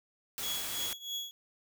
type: noise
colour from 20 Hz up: white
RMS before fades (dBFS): -38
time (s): 0.38-0.93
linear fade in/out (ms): 0
type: tone with tremolo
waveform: 35% pulse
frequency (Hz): 3351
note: G#7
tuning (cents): +15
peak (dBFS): -31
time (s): 0.43-1.31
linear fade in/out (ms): 0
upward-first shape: triangle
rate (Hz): 3.1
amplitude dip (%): 90
effects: none